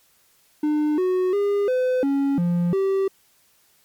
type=tone with pitch steps; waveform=triangle; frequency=301 / 368.2 / 405.3 / 508 / 277.7 / 173.9 / 387.8 Hz; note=D4 / F#4 / G#4 / B4 / C#4 / F3 / G4; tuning=+43 / -8 / -42 / +49 / +3 / -7 / -19 cents; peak=-16 dBFS; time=0.63-3.08 s; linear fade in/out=5 ms; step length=350 ms; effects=white hiss -60 dBFS RMS until 3.84 s + MP3 96 kbps